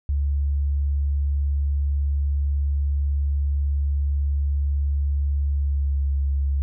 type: tone with pitch glide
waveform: sine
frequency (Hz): 70.9 to 69.48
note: C#2 to C#2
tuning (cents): +40 to +5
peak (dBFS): -19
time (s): 0.09-6.62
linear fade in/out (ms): 0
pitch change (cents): -35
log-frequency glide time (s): 5.51-6.05
effects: none